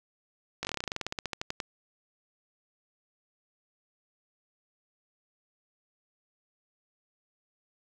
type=slowing click train; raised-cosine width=0.2 ms; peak=-15 dBFS; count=21; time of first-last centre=0.63-1.602 s; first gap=19 ms; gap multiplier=1.09; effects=none